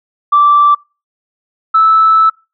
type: tone pair in turn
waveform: sine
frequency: 1168 / 1311 Hz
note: D6 / E6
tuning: -10 / -10 cents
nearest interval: major second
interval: 200 cents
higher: second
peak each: -4 dBFS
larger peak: neither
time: 0.32-0.75 / 1.74-2.3 s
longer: second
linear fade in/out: 10 ms
effects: noise-tail reverb RT60 0.3 s tail -25 dB re dry + tanh soft clip ceiling 0 dBFS